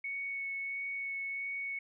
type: tone with vibrato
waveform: sine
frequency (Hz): 2217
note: C#7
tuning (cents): 0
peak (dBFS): -35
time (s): 0.04-1.79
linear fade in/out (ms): 5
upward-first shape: sine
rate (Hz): 1.5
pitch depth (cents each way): 9
effects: none